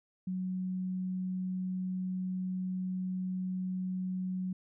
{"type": "tone", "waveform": "sine", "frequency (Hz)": 185, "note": "F#3", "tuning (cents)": 0, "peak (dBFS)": -32, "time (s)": [0.27, 4.53], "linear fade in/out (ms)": 5, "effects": []}